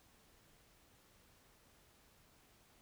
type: silence
effects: pink hiss -68 dBFS RMS until 2.81 s